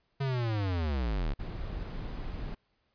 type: linear sweep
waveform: square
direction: down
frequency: 140 to 32.23 Hz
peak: -29 dBFS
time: 0.2-1.34 s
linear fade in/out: 10 ms
type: noise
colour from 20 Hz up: brown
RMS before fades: -37 dBFS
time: 1.39-2.55 s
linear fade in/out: 10 ms
effects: pink hiss -75 dBFS RMS until 2.94 s + resampled to 11025 Hz